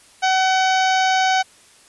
harmonic tone with a mistuned harmonic, 755 Hz, F#5, 35 cents sharp, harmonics 1 / 2 / 3 / 4 / 5 / 6 / 7 / 8 / 9, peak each -16 / -22 / -26 / -28 / -30 / -32 / -33 / -34 / -35 dBFS, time 0.22-1.43 s, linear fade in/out 20 ms, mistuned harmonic 9, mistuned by -34 cents, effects white hiss -50 dBFS RMS until 1.88 s + resampled to 24000 Hz

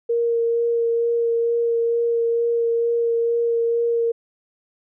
sine tone with vibrato, 466.2 Hz, A#4, in tune, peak -17 dBFS, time 0.09-4.12 s, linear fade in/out 10 ms, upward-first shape sine, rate 2.2 Hz, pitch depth 11 cents each way, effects none

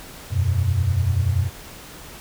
sine chord, E suspended second, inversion none, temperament equal, 82.41 / 92.5 / 123.47 Hz, E2 / F#2 / B2, 0 / 0 / 0 cents, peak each -25 / -19 / -23 dBFS, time 0.3-1.5 s, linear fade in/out 50 ms, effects pink hiss -40 dBFS RMS until 2.2 s

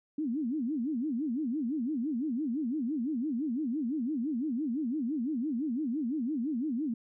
sine tone with vibrato, 268.5 Hz, C4, 45 cents sharp, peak -29 dBFS, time 0.18-6.94 s, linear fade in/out 5 ms, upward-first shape sine, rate 5.9 Hz, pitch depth 300 cents each way, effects none

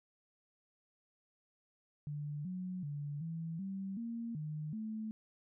sine tone with pitch steps, 147.2 / 183.3 / 145.1 / 163.9 / 193.5 / 231.9 / 152.5 / 218.2 Hz, D3 / F#3 / D3 / E3 / G3 / A#3 / D#3 / A3, +4 / -16 / -21 / -10 / -22 / -9 / -34 / -14 cents, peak -38 dBFS, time 2.07-5.11 s, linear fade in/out 0 ms, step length 380 ms, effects none

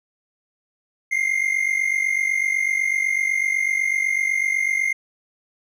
triangle tone pair together, 2087 / 2135 Hz, C7 / C7, -5 / +34 cents, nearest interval unison, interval 39 cents, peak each -20 dBFS, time 1.11-4.93 s, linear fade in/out 10 ms, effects none

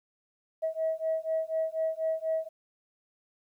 sine beating tone pair, 640 / 644.1 Hz, D#5 / E5, +49 / -40 cents, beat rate 4.1 Hz, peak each -30 dBFS, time 0.62-2.49 s, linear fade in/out 20 ms, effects tanh soft clip ceiling -21 dBFS + 11-bit

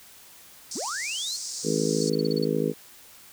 pink band-pass noise, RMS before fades -35 dBFS, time 0.71-2.1 s, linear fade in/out 5 ms, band 4700 to 8500 Hz, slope 48 dB/octave
triangle linear sweep, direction up, 160 to 4435 Hz, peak -29 dBFS, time 0.75-1.37 s, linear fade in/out 10 ms
harmonic tone, 53.4 Hz, G#1, 49 cents sharp, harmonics 3 / 4 / 5 / 6 / 7 / 8 / 9, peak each -30 / -31 / -30 / -32 / -33 / -28 / -30 dBFS, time 1.63-2.74 s, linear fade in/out 50 ms
sine tone bursts, 4435 Hz, C#8, in tune, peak -31 dBFS, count 8, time 2.01-2.447 s, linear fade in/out 5 ms, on 24 ms, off 35 ms
effects white hiss -50 dBFS RMS until 3.32 s

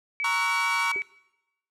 sine tone with vibrato, 2282 Hz, C#7, 50 cents sharp, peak -26 dBFS, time 0.2-1.02 s, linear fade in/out 0 ms, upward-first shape triangle, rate 13 Hz, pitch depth 9 cents each way
45% pulse chord, F# dominant seventh, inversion first, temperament equal, 932.3 / 1108.7 / 1318.5 / 1480 Hz, A#5 / C#6 / E6 / F#6, 0 / 0 / 0 / 0 cents, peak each -29 / -29 / -35 / -33 dBFS, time 0.24-0.92 s, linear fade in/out 5 ms
sine tone with exponential decay, 392 Hz, G4, in tune, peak -32 dBFS, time 0.96-1.04 s, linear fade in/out 0 ms, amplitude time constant 16 ms
effects noise-tail reverb RT60 0.9 s tail -21 dB re dry + low-pass 10000 Hz 12 dB/octave

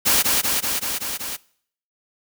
white noise with echo, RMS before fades -17 dBFS, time 0.05-0.23 s, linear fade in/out 20 ms, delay 190 ms, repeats 6, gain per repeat -2 dB, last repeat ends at 1.37 s, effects noise-tail reverb RT60 0.6 s tail -22 dB re dry

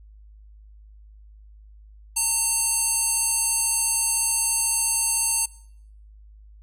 square tone with band-pass filter, 907 Hz, A#5, 48 cents flat, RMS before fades -23 dBFS, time 2.16-5.46 s, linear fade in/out 10 ms, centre 9000 Hz, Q 4.6, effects noise-tail reverb RT60 0.7 s tail -23 dB re dry + added 52 Hz sine -45 dBFS peak until 6.62 s

